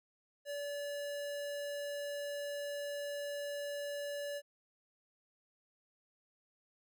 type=tone; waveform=square; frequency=575 Hz; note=D5; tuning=37 cents flat; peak=-39 dBFS; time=0.45-4.42 s; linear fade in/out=50 ms; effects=none